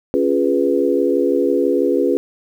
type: chord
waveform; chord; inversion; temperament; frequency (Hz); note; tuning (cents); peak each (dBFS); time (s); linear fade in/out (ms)
sine; C# dominant seventh; none; equal; 277.2 / 349.2 / 415.3 / 493.9; C#4 / E#4 / G#4 / B4; 0 / 0 / 0 / 0; -19; 0.14-2.17; 0
effects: 8-bit